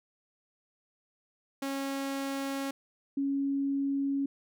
sawtooth / sine tone pair in turn, 273.9 / 277.1 Hz, C#4 / C#4, -21 / -1 cents, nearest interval unison, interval 20 cents, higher second, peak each -28 / -27 dBFS, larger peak second, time 1.62-2.71 / 3.17-4.26 s, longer neither, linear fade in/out 5 ms, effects none

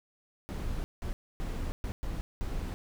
brown noise bursts at uneven times, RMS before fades -34 dBFS, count 6, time 0.49-0.84 / 1.02-1.13 / 1.4-1.72 / 1.84-1.92 / 2.03-2.21 / 2.41-2.74 s, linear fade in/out 0 ms, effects none

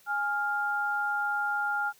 sine tone pair together, 828 / 1401 Hz, G#5 / F6, -5 / +5 cents, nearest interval major sixth, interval 910 cents, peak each -31 / -28 dBFS, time 0.06-1.93 s, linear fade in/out 50 ms, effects white hiss -60 dBFS RMS until 1.99 s

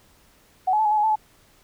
sine tone with pitch steps, 748 / 849 / 873 / 838 / 860 / 837 / 877 / 857 Hz, F#5 / G#5 / A5 / G#5 / A5 / G#5 / A5 / A5, +19 / +38 / -14 / +15 / -40 / +13 / -6 / -46 cents, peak -17 dBFS, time 0.67-1.158 s, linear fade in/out 10 ms, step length 61 ms, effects pink hiss -57 dBFS RMS until 1.63 s

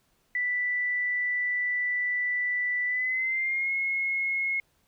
sine tone with pitch glide, 1975.5 to 2167 Hz, B6 to C#7, 0 to -40 cents, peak -25 dBFS, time 0.35-4.6 s, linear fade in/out 2 ms, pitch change +160 cents, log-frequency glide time 2.86-3.72 s, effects pink hiss -69 dBFS RMS until 4.87 s

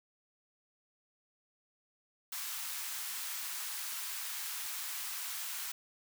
white high-pass noise, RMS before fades -40 dBFS, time 2.32-5.72 s, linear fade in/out 5 ms, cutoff 910 Hz, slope 24 dB/octave, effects none

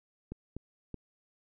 clicks, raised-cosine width 3 ms, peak -26 dBFS, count 3, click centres 0.32 / 0.566 / 0.943 s, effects none

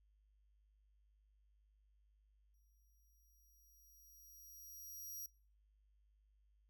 10% pulse tone with exponential growth, 5730 Hz, F8, 44 cents sharp, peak -39 dBFS, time 2.54-5.26 s, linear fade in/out 2 ms, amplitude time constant 590 ms, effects noise-tail reverb RT60 0.4 s tail -23 dB re dry + added 51 Hz sine -70 dBFS peak until 6.69 s

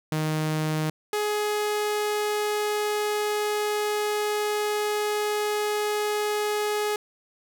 sawtooth tone pair in turn, 155.56 / 419.4 Hz, D#3 / G#4, 0 / +17 cents, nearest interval octave + perfect fourth, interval 1717 cents, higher second, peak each -20 dBFS, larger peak neither, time 0.12-0.9 / 1.13-6.96 s, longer second, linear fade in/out 2 ms, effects none

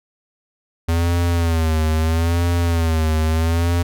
square tone with vibrato, 82.41 Hz, E2, in tune, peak -16 dBFS, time 0.88-3.83 s, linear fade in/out 10 ms, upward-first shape sine, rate 0.77 Hz, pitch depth 83 cents each way, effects none

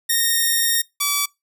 5% pulse tone pair in turn, 1849 / 1149.4 Hz, A#6 / D6, -15 / -38 cents, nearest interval minor sixth, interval 823 cents, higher first, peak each -6 dBFS, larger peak neither, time 0.09-0.82 / 1-1.26 s, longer first, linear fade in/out 10 ms, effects noise-tail reverb RT60 0.2 s tail -24 dB re dry

